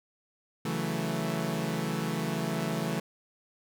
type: chord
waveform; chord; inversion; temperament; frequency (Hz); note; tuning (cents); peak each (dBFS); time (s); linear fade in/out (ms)
sawtooth; F# minor seventh; second; equal; 138.59 / 164.81 / 185 / 220; C#3 / E3 / F#3 / A3; 0 / 0 / 0 / 0; -33 / -29 / -33 / -30; 0.65-3; 5
effects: none